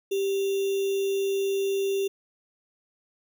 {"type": "tone with sample-and-hold", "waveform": "sine", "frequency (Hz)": 392, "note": "G4", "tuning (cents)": 0, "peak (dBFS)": -23, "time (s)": [0.11, 2.08], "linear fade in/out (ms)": 10, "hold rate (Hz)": 3150, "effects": []}